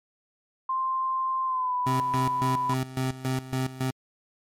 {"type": "tone with pitch glide", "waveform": "sine", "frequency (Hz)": [1048, 993.8], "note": ["C6", "B5"], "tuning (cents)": [2, 11], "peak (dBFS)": -24, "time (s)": [0.69, 2.74], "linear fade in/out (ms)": 5, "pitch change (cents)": -91, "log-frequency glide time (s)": [1.45, 1.75]}
{"type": "tone with tremolo", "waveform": "25% pulse", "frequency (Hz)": 130.4, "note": "C3", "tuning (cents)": -5, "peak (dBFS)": -21, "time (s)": [1.86, 3.91], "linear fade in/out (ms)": 10, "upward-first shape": "square", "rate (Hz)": 3.6, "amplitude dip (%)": 80}
{"effects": ["MP3 64 kbps"]}